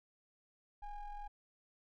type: ring-modulated tone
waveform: triangle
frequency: 401.8 Hz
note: G4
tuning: 43 cents sharp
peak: -38 dBFS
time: 0.82-1.28 s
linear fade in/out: 10 ms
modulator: 423 Hz
effects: none